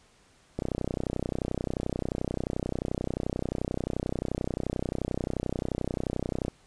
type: click train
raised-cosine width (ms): 2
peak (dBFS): -16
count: 186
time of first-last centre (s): 0.59-6.482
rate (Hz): 31.4
effects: pink hiss -61 dBFS RMS until 6.66 s + resampled to 22050 Hz